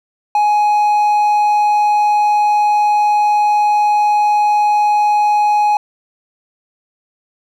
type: tone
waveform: triangle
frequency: 836 Hz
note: G#5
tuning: 11 cents sharp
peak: -8 dBFS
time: 0.35-5.77 s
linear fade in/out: 2 ms
effects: none